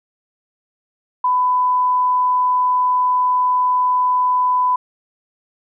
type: tone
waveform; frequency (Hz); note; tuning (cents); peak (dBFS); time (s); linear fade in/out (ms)
sine; 1000; B5; +21; -13; 1.24-4.76; 5
effects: none